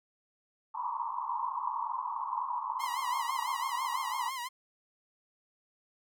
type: band-pass noise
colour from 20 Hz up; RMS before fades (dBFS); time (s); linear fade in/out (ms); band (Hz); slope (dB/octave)
pink; -35; 0.74-4.3; 10; 900 to 1100; 96
type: tone with vibrato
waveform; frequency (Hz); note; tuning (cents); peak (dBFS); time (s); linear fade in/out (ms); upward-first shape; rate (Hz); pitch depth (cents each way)
sawtooth; 1011; B5; +40; -32; 2.79-4.49; 20; sine; 6; 110
effects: none